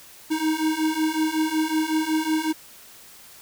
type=beating tone pair; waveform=square; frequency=311.1 / 316.5 Hz; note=D#4 / D#4; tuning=0 / +30 cents; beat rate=5.4 Hz; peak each=-26 / -24 dBFS; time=0.3-2.53 s; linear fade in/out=20 ms; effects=white hiss -47 dBFS RMS until 3.41 s